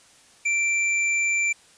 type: tone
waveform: square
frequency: 2349 Hz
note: D7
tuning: in tune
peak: -21 dBFS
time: 0.45-1.53 s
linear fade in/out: 10 ms
effects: white hiss -54 dBFS RMS until 1.77 s + resampled to 22050 Hz